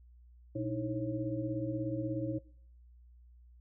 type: tone cluster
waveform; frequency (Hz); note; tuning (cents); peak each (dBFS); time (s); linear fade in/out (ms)
sine; 120.6 / 304.9 / 321.5 / 543; B2 / D#4 / E4 / C#5; -41 / -35 / -43 / -36; -38 / -39 / -37 / -39; 0.55-2.39; 10
effects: noise-tail reverb RT60 0.6 s tail -21 dB re dry + added 60 Hz sine -55 dBFS peak until 3.6 s